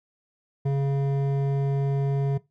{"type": "tone with hard clipping", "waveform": "sine", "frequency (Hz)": 138.59, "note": "C#3", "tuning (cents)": 0, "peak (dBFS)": -23, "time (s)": [0.65, 2.38], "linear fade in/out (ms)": 10, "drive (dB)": 10, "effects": ["noise-tail reverb RT60 0.2 s tail -19 dB re dry"]}